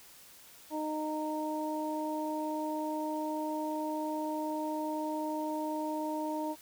harmonic tone, 308 Hz, D#4, 17 cents flat, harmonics 1 / 2 / 3, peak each -35 / -38 / -37 dBFS, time 0.7-6.56 s, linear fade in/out 50 ms, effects white hiss -55 dBFS RMS until 6.61 s

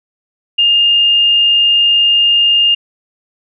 sine tone, 2821 Hz, F7, 17 cents sharp, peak -7 dBFS, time 0.58-2.75 s, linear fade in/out 10 ms, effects none

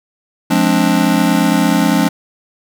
square chord, D half-diminished seventh, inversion first, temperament just, 176.2 / 211.4 / 264.3 / 293.7 Hz, F3 / Ab3 / C4 / D4, +16 / +31 / +18 / 0 cents, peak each -17 dBFS, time 0.5-2.09 s, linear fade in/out 10 ms, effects none

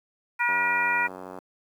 harmonic tone, 480 Hz, B4, 49 cents flat, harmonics 2 / 3 / 4 / 5, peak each -27 / -27 / -27 / -27 dBFS, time 0.39-1.08 s, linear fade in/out 20 ms
click train, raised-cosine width 1 ms, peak -24 dBFS, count 84, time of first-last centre 0.49-1.386 s, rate 92.6 Hz
effects high-pass 200 Hz 12 dB/octave + 9-bit

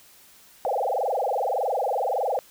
sine tone with frequency modulation, 656 Hz, E5, 9 cents flat, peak -22 dBFS, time 0.65-2.39 s, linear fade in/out 0 ms, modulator 21.7 Hz, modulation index 7.9, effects white hiss -53 dBFS RMS until 2.5 s

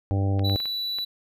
harmonic tone, 98 Hz, G2, in tune, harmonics 1 / 2 / 3 / 4 / 5 / 6 / 7 / 8, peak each -21 / -35 / -31 / -39 / -37 / -38 / -43 / -38 dBFS, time 0.11-0.56 s, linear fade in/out 0 ms
clicks, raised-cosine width 0.3 ms, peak -23 dBFS, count 5, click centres 0.394 / 0.497 / 0.602 / 0.656 / 0.986 s
triangle tone, 3951 Hz, B7, in tune, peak -25 dBFS, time 0.44-1.05 s, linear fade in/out 10 ms
effects none

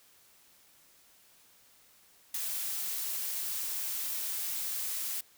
blue noise with ADSR envelope, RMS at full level -33 dBFS, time 2.34-5.21 s, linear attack 5 ms, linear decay 15 ms, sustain -2 dB, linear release 8 ms, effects white hiss -62 dBFS RMS until 5.37 s

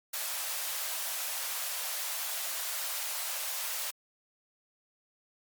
white high-pass noise, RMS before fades -35 dBFS, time 0.13-3.91 s, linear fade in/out 10 ms, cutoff 540 Hz, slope 48 dB/octave, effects Opus 48 kbps

